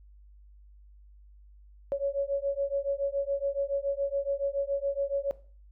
sine beating tone pair, 554.4 / 561.5 Hz, C#5 / C#5, 0 / +22 cents, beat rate 7.1 Hz, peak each -30 / -30 dBFS, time 1.92-5.31 s, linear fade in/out 0 ms, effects noise-tail reverb RT60 0.4 s tail -17 dB re dry + added 50 Hz sine -51 dBFS peak until 5.71 s

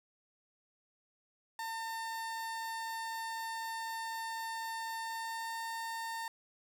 30% pulse tone with pitch glide, 904 to 909.8 Hz, A5 to A#5, +47 to -42 cents, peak -35 dBFS, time 1.59-6.28 s, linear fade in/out 2 ms, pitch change +11 cents, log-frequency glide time 5.01-5.57 s, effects none

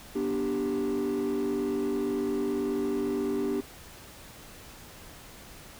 triangle chord, G major, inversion first, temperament just, 245 / 294 / 392 Hz, B3 / D4 / G4, -14 / +2 / 0 cents, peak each -29 / -28 / -26 dBFS, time 0.15-3.61 s, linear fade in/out 10 ms, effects tanh soft clip ceiling -22 dBFS + pink hiss -48 dBFS RMS until 5.79 s

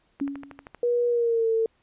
click train, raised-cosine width 0.5 ms, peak -25 dBFS, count 8, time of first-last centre 0.2-0.747 s, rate 12.8 Hz
sine tone with exponential decay, 279.9 Hz, C#4, 17 cents sharp, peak -22 dBFS, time 0.21-0.67 s, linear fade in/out 5 ms, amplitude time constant 100 ms
sine tone with pitch glide, 481.4 to 449.2 Hz, B4 to A4, -44 to +36 cents, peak -20 dBFS, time 0.83-1.66 s, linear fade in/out 2 ms, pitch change -120 cents, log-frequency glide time 1.08-1.49 s
effects pink hiss -67 dBFS RMS until 1.82 s + resampled to 8000 Hz

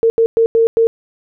sine tone bursts at uneven times, 455.7 Hz, A#4, 39 cents flat, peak -8 dBFS, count 5, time 0.03-0.1 / 0.18-0.26 / 0.37-0.46 / 0.55-0.67 / 0.77-0.87 s, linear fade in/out 0 ms, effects none

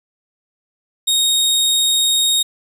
sawtooth tone, 3734 Hz, A#7, 2 cents sharp, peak -10 dBFS, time 1.07-2.43 s, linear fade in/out 10 ms, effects resampled to 32000 Hz + 8-bit

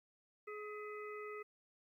harmonic tone with a mistuned harmonic, 421 Hz, G#4, 24 cents sharp, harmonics 1 / 3 / 5 / 6, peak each -46 / -50 / -53 / -58 dBFS, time 0.47-1.43 s, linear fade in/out 10 ms, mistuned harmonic 5, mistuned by -74 cents, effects 13-bit

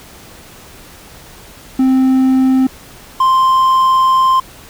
triangle tone pair in turn, 261.6 / 1046.4 Hz, C4 / C6, 0 / 0 cents, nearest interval 2 octaves, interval 2400 cents, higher second, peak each -6 dBFS, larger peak neither, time 1.79-2.67 / 3.2-4.4 s, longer second, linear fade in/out 5 ms, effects pink hiss -38 dBFS RMS until 4.69 s

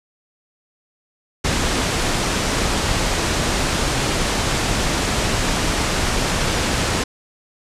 pink low-pass noise, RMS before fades -20 dBFS, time 1.44-7.04 s, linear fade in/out 10 ms, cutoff 8700 Hz, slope 24 dB/octave, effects resampled to 32000 Hz

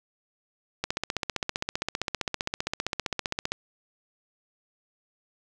click train, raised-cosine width 0.2 ms, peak -10 dBFS, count 42, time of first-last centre 0.84-3.52 s, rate 15.3 Hz, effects none

